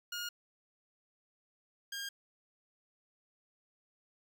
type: tone pair in turn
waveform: 15% pulse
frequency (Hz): 1429 / 1612.4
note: F6 / G6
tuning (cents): +39 / +48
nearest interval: major second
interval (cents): 209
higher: second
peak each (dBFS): -31 / -32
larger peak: first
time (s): 0.12-0.29 / 1.92-2.09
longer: neither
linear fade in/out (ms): 5
effects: none